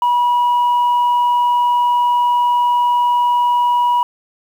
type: tone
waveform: sine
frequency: 970 Hz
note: B5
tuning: 31 cents flat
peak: -9 dBFS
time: 0.02-4.03 s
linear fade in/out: 2 ms
effects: tanh soft clip ceiling -10 dBFS + 7-bit